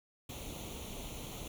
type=noise with comb filter; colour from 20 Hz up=pink; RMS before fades=-44 dBFS; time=0.29-1.48 s; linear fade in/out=5 ms; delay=0.3 ms; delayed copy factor=+0.75; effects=none